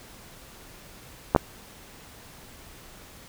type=clicks; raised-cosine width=1 ms; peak=-3 dBFS; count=2; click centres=1.349 / 1.362 s; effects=pink hiss -48 dBFS RMS until 3.28 s